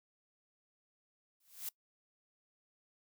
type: noise with exponential growth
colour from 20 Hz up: blue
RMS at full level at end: -37 dBFS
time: 1.4-1.69 s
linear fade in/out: 5 ms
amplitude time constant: 61 ms
effects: noise-tail reverb RT60 0.1 s tail -23 dB re dry